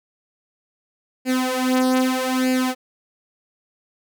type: tone with flanger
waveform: sawtooth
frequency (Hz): 256.7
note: C4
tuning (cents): -33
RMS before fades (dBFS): -20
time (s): 1.25-2.75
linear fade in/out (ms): 50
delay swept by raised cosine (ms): 0.42 to 4.12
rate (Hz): 0.8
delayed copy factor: +0.8
effects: none